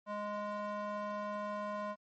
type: tone with band-pass filter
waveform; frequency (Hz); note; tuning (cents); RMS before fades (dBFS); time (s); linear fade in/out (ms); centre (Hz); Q
square; 207.7; G#3; 0; -39; 0.06-1.96; 50; 880; 2.4
effects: MP3 32 kbps